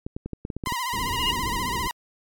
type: clicks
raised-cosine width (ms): 3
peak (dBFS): -18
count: 10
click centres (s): 0.065 / 0.165 / 0.26 / 0.333 / 0.451 / 0.502 / 0.566 / 0.638 / 0.672 / 0.723
type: tone with vibrato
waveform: sawtooth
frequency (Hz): 990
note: B5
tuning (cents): +4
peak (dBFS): -22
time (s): 0.66-1.91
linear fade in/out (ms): 0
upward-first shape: sine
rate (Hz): 15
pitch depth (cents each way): 98
type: tone with exponential growth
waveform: sine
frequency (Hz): 2857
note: F7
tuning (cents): +39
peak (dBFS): -19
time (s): 0.85-1.31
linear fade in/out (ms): 5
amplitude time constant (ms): 100
type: low-pass noise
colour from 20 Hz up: pink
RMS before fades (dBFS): -32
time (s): 0.93-1.88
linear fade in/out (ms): 5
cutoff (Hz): 460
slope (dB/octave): 48
effects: MP3 96 kbps